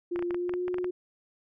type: tone with pitch glide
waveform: sine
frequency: 349.2 to 360.3 Hz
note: F4 to F#4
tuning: 0 to -46 cents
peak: -28 dBFS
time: 0.11-0.91 s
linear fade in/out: 10 ms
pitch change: +54 cents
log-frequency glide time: 0.28-0.64 s
type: clicks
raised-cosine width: 0.5 ms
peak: -23 dBFS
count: 11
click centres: 0.16 / 0.192 / 0.225 / 0.308 / 0.345 / 0.494 / 0.538 / 0.681 / 0.743 / 0.784 / 0.844 s
effects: none